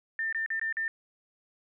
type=tone with dropouts; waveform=sine; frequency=1798 Hz; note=A6; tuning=37 cents sharp; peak=-28 dBFS; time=0.19-0.88 s; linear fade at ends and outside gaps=1 ms; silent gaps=0.326-0.347 / 0.462-0.503 / 0.596-0.614 / 0.726-0.769 s; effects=none